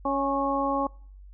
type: harmonic tone with a mistuned harmonic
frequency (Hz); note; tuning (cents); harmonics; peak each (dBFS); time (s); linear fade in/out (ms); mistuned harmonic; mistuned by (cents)
277.2; C#4; 0; 1 / 2 / 3 / 4; -29 / -29 / -29 / -29; 0.05-0.87; 5; 4; -21
effects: noise-tail reverb RT60 0.5 s tail -24 dB re dry + added 48 Hz sine -44 dBFS peak until 1.33 s